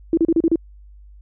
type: tone bursts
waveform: sine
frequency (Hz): 329.6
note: E4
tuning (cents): 0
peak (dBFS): -12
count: 6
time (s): 0.13-0.558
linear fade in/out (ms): 2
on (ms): 43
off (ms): 34
effects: added 50 Hz sine -41 dBFS peak until 1.21 s